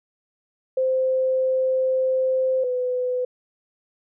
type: tone pair in turn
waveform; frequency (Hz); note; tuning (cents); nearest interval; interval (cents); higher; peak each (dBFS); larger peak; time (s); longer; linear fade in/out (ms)
sine; 520 / 501.1; C5 / B4; -11 / +25; minor second; 64; first; -18 / -21; first; 0.77-2.64 / 2.64-3.25; first; 5
effects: none